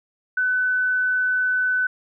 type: tone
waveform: sine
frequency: 1504 Hz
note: F#6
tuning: 28 cents sharp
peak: -18 dBFS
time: 0.37-1.87 s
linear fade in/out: 5 ms
effects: none